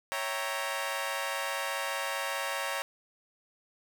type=chord; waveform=15% pulse; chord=C# diminished seventh; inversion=none; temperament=equal; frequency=554.4 / 659.3 / 784 / 932.3 Hz; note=C#5 / E5 / G5 / Bb5; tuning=0 / 0 / 0 / 0 cents; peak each=-29 / -33 / -33 / -30 dBFS; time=0.12-2.82 s; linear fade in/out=0 ms; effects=none